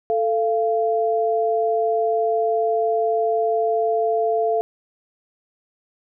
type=tone pair together; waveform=sine; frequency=442 / 687.9 Hz; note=A4 / F5; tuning=+8 / -26 cents; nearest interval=minor sixth; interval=766 cents; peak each=-20 / -20 dBFS; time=0.1-4.61 s; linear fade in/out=0 ms; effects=none